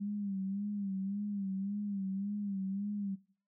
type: tone with vibrato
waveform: sine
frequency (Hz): 198.9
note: G3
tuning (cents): +25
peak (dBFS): -34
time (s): 0-3.16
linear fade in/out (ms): 20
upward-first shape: sine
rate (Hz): 1.8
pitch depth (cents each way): 71
effects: noise-tail reverb RT60 0.5 s tail -21 dB re dry